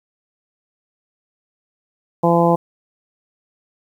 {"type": "harmonic tone", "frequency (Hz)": 170, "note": "F3", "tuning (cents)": -46, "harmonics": [1, 2, 3, 4, 5, 6], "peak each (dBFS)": [-17, -19, -17, -20, -19, -22], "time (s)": [2.23, 2.56], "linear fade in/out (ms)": 10, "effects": ["8-bit"]}